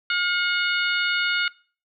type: harmonic tone with a mistuned harmonic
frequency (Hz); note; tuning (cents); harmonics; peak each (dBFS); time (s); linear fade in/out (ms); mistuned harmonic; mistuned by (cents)
725; F#5; -35; 2 / 3 / 4 / 5 / 6; -23 / -27 / -29 / -31 / -33; 0.1-1.48; 2; 2; -33
effects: noise-tail reverb RT60 0.4 s tail -22 dB re dry